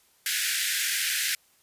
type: high-pass noise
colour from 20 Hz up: pink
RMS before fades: -27 dBFS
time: 0.26-1.35 s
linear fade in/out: 2 ms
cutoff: 1500 Hz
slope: 96 dB/octave
effects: white hiss -63 dBFS RMS until 1.62 s + resampled to 32000 Hz